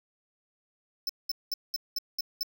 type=tone bursts; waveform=square; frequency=5280 Hz; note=E8; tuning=2 cents sharp; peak=-28 dBFS; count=7; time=1.07-2.431 s; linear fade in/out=2 ms; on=23 ms; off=200 ms; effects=none